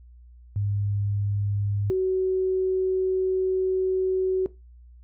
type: tone pair in turn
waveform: sine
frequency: 101.6 / 375 Hz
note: G#2 / F#4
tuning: -38 / +23 cents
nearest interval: octave + major seventh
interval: 2261 cents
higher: second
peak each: -23 / -20 dBFS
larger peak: second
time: 0.56-1.9 / 1.9-4.46 s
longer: second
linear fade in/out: 0 ms
effects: noise-tail reverb RT60 0.2 s tail -17 dB re dry + added 60 Hz sine -46 dBFS peak until 5.03 s